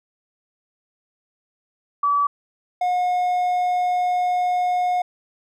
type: tone pair in turn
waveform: sine / triangle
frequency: 1148 / 721.3 Hz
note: D6 / F#5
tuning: -40 / -44 cents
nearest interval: minor sixth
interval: 804 cents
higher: first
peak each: -16 dBFS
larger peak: neither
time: 2.03-2.27 / 2.81-5.02 s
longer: second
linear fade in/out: 5 ms
effects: none